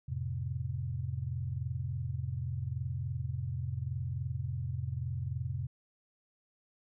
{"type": "chord", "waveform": "sine", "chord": "F major", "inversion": "none", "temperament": "equal", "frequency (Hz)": [87.31, 110, 130.81], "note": ["F2", "A2", "C3"], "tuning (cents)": [0, 0, 0], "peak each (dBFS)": [-38, -39, -36], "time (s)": [0.08, 5.67], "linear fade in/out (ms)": 10, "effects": []}